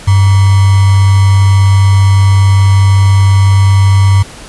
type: tone with sample-and-hold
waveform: sine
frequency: 97.7 Hz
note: G2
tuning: 5 cents flat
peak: -3 dBFS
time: 0.07-4.23 s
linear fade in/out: 10 ms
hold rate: 1050 Hz
effects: pink hiss -31 dBFS RMS until 4.48 s + resampled to 24000 Hz